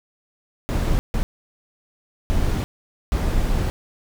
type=noise bursts at uneven times; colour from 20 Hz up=brown; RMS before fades=-20 dBFS; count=4; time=0.69-0.99 / 1.14-1.23 / 2.3-2.64 / 3.12-3.7 s; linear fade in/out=0 ms; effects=none